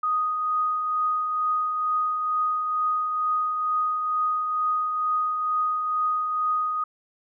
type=tone with tremolo; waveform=sine; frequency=1244.5 Hz; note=D#6; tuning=in tune; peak=-20 dBFS; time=0.03-6.84 s; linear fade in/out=5 ms; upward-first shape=triangle; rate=2.2 Hz; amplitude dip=40%; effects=none